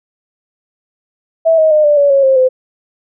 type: tone with pitch steps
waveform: sine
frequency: 653 / 631.1 / 610 / 589.5 / 569.8 / 550.7 / 532.2 / 514.4 Hz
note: E5 / D#5 / D#5 / D5 / C#5 / C#5 / C5 / C5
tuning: -17 / +24 / -34 / +6 / +48 / -11 / +29 / -30 cents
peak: -6 dBFS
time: 1.45-2.49 s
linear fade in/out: 20 ms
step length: 130 ms
effects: none